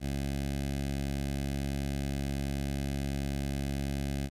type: tone with notch filter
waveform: 15% pulse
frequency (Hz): 69.3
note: C#2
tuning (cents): 0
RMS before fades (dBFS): -33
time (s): 0-4.3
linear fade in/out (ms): 50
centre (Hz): 1100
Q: 1.1
effects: resampled to 32000 Hz + 11-bit